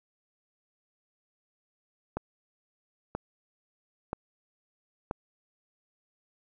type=click train; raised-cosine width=1 ms; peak=-17 dBFS; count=4; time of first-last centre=2.17-5.111 s; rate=1.02 Hz; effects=none